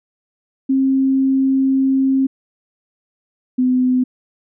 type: tone pair in turn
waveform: sine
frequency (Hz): 267.2 / 253.6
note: C4 / B3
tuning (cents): +36 / +46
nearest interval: minor second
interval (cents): 90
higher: first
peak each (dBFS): -12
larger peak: neither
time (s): 0.69-2.27 / 3.58-4.04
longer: first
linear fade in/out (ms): 10
effects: none